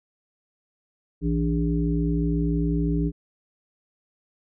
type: harmonic tone with a mistuned harmonic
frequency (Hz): 58.4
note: A#1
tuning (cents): +4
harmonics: 1 / 3 / 5 / 7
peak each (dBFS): -26 / -24 / -26 / -33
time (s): 1.21-3.12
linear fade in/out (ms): 50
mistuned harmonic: 3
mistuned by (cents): -110
effects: none